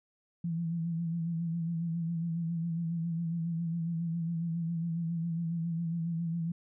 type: tone with vibrato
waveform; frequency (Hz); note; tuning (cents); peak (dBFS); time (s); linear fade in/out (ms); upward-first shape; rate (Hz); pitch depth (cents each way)
sine; 167.1; E3; +24; -30; 0.44-6.52; 5; sine; 7.3; 46
effects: none